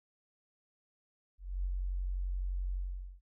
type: tone with ADSR envelope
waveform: sine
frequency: 45.83 Hz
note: F#1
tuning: 16 cents flat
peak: -30 dBFS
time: 1.38-3.21 s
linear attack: 270 ms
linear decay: 31 ms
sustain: -2 dB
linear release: 460 ms
effects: none